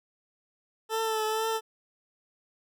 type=tone with vibrato; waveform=20% pulse; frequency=440 Hz; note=A4; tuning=in tune; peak=-22 dBFS; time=0.89-1.61 s; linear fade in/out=50 ms; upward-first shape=triangle; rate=2.1 Hz; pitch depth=34 cents each way; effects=none